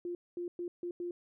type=tone bursts at uneven times; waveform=sine; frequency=350 Hz; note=F4; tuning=4 cents sharp; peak=-35 dBFS; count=5; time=0.05-0.15 / 0.37-0.48 / 0.59-0.68 / 0.83-0.91 / 1-1.11 s; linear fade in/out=2 ms; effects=none